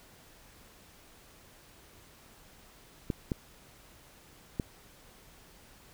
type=clicks; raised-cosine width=3 ms; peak=-17 dBFS; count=3; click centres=3.102 / 3.318 / 4.598 s; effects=pink hiss -57 dBFS RMS until 5.93 s